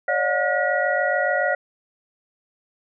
sine tone cluster, 558 / 605 / 718 / 1440 / 1921 Hz, C#5 / D#5 / F5 / F#6 / B6, +11 / -49 / +48 / -47 / -48 cents, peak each -25 dBFS, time 0.08-1.55 s, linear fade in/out 5 ms, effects none

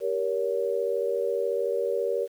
sine chord, G diminished, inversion none, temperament just, 392 / 470.4 / 564.5 Hz, G4 / Bb4 / Db5, 0 / +16 / +31 cents, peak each -30 / -27 / -29 dBFS, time 0-2.28 s, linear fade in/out 50 ms, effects 9-bit

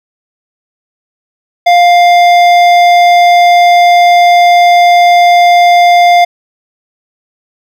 sine tone with hard clipping, 701 Hz, F5, 6 cents sharp, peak -4 dBFS, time 1.66-6.25 s, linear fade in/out 10 ms, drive 12 dB, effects none

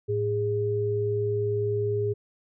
sine tone pair together, 108.81 / 410.8 Hz, A2 / G#4, -19 / -19 cents, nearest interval octave + major seventh, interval 2300 cents, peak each -28 / -25 dBFS, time 0.08-2.14 s, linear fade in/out 20 ms, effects none

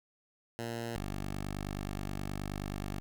10% pulse tone pair in turn, 116.54 / 49.45 Hz, A#2 / G1, 0 / +16 cents, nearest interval octave + minor third, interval 1484 cents, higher first, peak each -28 dBFS, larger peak neither, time 0.59-0.96 / 0.96-3 s, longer second, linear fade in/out 0 ms, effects none

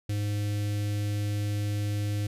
square tone with notch filter, 103.3 Hz, G#2, 9 cents flat, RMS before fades -29 dBFS, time 0.09-2.27 s, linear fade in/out 5 ms, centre 1000 Hz, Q 0.55, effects resampled to 32000 Hz

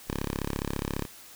5% pulse tone, 34.65 Hz, C#1, in tune, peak -19 dBFS, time 0.07-1.06 s, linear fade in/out 20 ms, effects white hiss -49 dBFS RMS until 1.35 s

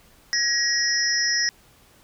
sine tone cluster, 1670 / 1897 / 5180 / 5470 / 5720 Hz, G#6 / A#6 / E8 / F8 / F8, +9 / +30 / -31 / -37 / +41 cents, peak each -31 / -24 / -24 / -29 / -27 dBFS, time 0.33-1.49 s, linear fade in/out 0 ms, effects pink hiss -55 dBFS RMS until 2.03 s

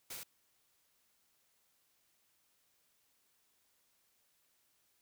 white noise with echo, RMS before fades -45 dBFS, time 0.1-0.17 s, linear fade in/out 5 ms, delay 64 ms, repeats 1, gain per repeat -2 dB, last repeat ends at 0.234 s, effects white hiss -75 dBFS RMS until 5.01 s

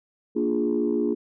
sine chord, Bb dominant seventh, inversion none, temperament equal, 233.1 / 293.7 / 349.2 / 415.3 Hz, Bb3 / D4 / F4 / Ab4, 0 / 0 / 0 / 0 cents, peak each -26 dBFS, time 0.35-1.15 s, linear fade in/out 20 ms, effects tanh soft clip ceiling -13 dBFS

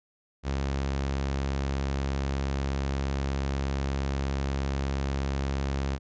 sawtooth tone, 68.4 Hz, C#2, 23 cents flat, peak -23 dBFS, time 0.43-5.99 s, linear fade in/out 50 ms, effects resampled to 16000 Hz

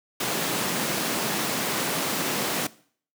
pink high-pass noise, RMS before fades -27 dBFS, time 0.2-2.67 s, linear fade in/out 5 ms, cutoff 160 Hz, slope 24 dB/octave, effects noise-tail reverb RT60 0.5 s tail -19 dB re dry

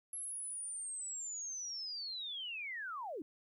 sine linear sweep, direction down, 11190 to 266.5 Hz, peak -40 dBFS, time 0.13-3.22 s, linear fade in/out 2 ms, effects 13-bit

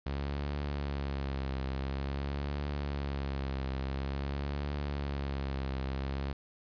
sawtooth tone with vibrato, 69.3 Hz, C#2, in tune, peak -29 dBFS, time 0.06-6.33 s, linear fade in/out 5 ms, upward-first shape triangle, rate 0.48 Hz, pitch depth 76 cents each way, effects resampled to 11025 Hz + 11-bit

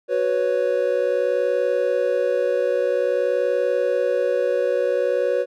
triangle chord, F# suspended fourth, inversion none, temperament equal, 370 / 493.9 / 554.4 Hz, F#4 / B4 / C#5, 0 / 0 / 0 cents, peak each -24 / -19 / -20 dBFS, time 0.08-5.46 s, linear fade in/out 50 ms, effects none

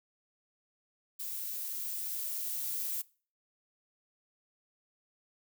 violet noise with level ramp, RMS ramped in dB -39 to -35 dBFS, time 1.19-3.02 s, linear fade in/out 10 ms, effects noise-tail reverb RT60 0.4 s tail -22 dB re dry

